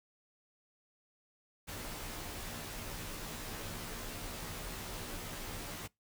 pink noise with comb filter, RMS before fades -43 dBFS, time 1.67-5.88 s, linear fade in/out 20 ms, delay 15 ms, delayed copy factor -0.9, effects noise-tail reverb RT60 0.2 s tail -25 dB re dry

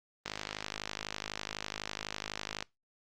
click train, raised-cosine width 0.2 ms, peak -18 dBFS, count 124, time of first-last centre 0.26-2.625 s, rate 52 Hz, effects noise-tail reverb RT60 0.2 s tail -24 dB re dry + Opus 32 kbps

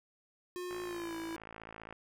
square tone with pitch glide, 359.1 to 329.3 Hz, F4 to E4, +48 to -2 cents, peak -39 dBFS, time 0.56-1.36 s, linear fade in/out 0 ms, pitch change -150 cents, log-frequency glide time 0.83-1.16 s
click train, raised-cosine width 0.5 ms, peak -31 dBFS, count 68, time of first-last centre 0.71-1.926 s, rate 55.1 Hz
effects none

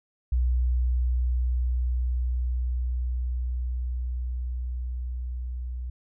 sine tone with level ramp, 61.74 Hz, B1, in tune, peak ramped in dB -19 to -30 dBFS, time 0.32-5.9 s, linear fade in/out 5 ms, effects tanh soft clip ceiling -16 dBFS

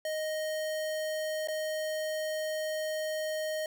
square tone with dropouts, 622.3 Hz, D#5, in tune, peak -32 dBFS, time 0.05-3.66 s, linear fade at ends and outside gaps 2 ms, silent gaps 1.474-1.484 s, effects 12-bit

